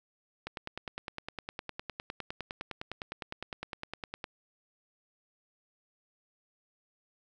click train, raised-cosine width 0.3 ms, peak -21 dBFS, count 38, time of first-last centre 0.47-4.242 s, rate 9.81 Hz, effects none

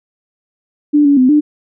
sine tone with pitch steps, 294.7 / 284.2 / 255.7 / 298.1 Hz, D4 / C#4 / C4 / D4, +6 / +43 / -40 / +26 cents, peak -6 dBFS, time 0.93-1.41 s, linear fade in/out 20 ms, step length 120 ms, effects none

